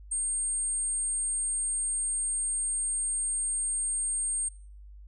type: tone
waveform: sine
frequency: 8600 Hz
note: C9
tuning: 47 cents sharp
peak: -27 dBFS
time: 0.11-4.49 s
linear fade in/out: 10 ms
effects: noise-tail reverb RT60 0.5 s tail -25 dB re dry + added 50 Hz sine -45 dBFS peak until 5.07 s